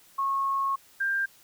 sine tone pair in turn, 1093 / 1590.4 Hz, C#6 / G6, -25 / +25 cents, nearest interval tritone, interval 650 cents, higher second, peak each -24 dBFS, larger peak neither, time 0.18-0.76 / 1-1.26 s, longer first, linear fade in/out 10 ms, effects white hiss -57 dBFS RMS until 1.43 s

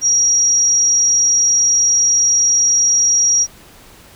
sine tone, 5690 Hz, F8, 31 cents sharp, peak -10 dBFS, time 0.01-3.47 s, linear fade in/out 50 ms, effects pink hiss -43 dBFS RMS until 4.15 s

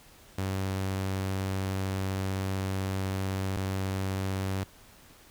sawtooth tone pair in turn, 95.8 / 95.8 Hz, G2 / G2, -39 / -39 cents, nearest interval unison, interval 0 cents, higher neither, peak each -25 / -25 dBFS, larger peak neither, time 0.38-3.57 / 3.57-4.64 s, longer first, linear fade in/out 5 ms, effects pink hiss -55 dBFS RMS until 5.3 s

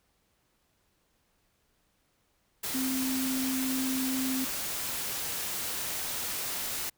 sine tone in noise, 261.6 Hz, C4, in tune, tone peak -29 dBFS, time 2.74-4.45 s, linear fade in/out 10 ms, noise white, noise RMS -34 dBFS, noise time 2.63-6.9 s, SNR +2 dB, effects pink hiss -72 dBFS RMS until 6.97 s

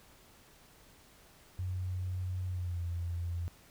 sine tone with pitch glide, 91.8 to 86.15 Hz, F#2 to F2, -13 to -23 cents, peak -33 dBFS, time 1.59-3.48 s, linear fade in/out 0 ms, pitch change -110 cents, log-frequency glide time 2.48-2.82 s, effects pink hiss -60 dBFS RMS until 3.7 s

